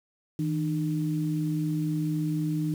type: tone pair together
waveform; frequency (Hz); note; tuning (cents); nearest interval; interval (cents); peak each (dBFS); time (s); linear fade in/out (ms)
sine; 159.18 / 303.1; D#3 / D#4; +40 / -45; major seventh; 1115; -27 / -29; 0.39-2.74; 2
effects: 8-bit